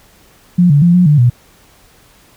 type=tone with pitch steps; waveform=sine; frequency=177.2 / 143.9 / 173.1 / 179.5 / 148.3 / 121.9 Hz; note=F3 / D3 / F3 / F3 / D3 / B2; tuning=+25 / -35 / -15 / +48 / +17 / -22 cents; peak=-5 dBFS; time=0.58-1.3 s; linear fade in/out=10 ms; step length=120 ms; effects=pink hiss -47 dBFS RMS until 2.36 s